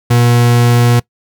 40% pulse tone, 120.1 Hz, B2, 48 cents flat, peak -6 dBFS, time 0.1-1 s, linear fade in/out 10 ms, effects noise-tail reverb RT60 0.1 s tail -23 dB re dry

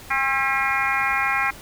harmonic tone with a mistuned harmonic, 268.7 Hz, C4, 46 cents sharp, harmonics 3 / 4 / 5 / 6 / 7 / 8 / 9, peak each -27 / -27 / -27 / -27 / -27 / -27 / -27 dBFS, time 0.1-1.51 s, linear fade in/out 10 ms, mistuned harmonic 7, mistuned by +51 cents, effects pink hiss -42 dBFS RMS until 1.61 s

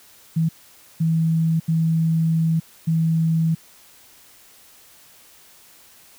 sine tone bursts at uneven times, 162.5 Hz, E3, 24 cents flat, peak -16 dBFS, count 4, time 0.36-0.49 / 1-1.6 / 1.68-2.6 / 2.87-3.55 s, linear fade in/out 10 ms, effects white hiss -50 dBFS RMS until 6.18 s

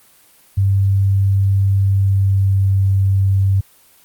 sine tone with pitch glide, 98 to 97.15 Hz, G2 to G2, 0 to -15 cents, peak -11 dBFS, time 0.57-3.61 s, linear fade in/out 10 ms, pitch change -15 cents, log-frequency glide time 1.83-2.74 s, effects white hiss -50 dBFS RMS until 4.04 s + Opus 24 kbps

